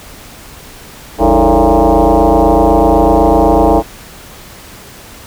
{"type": "tone with frequency modulation", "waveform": "sine", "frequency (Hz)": 175, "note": "F3", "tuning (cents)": 4, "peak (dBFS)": -5, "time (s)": [1.18, 3.83], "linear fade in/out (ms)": 50, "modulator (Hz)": 126, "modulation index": 5.8, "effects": ["pink hiss -34 dBFS RMS until 5.26 s"]}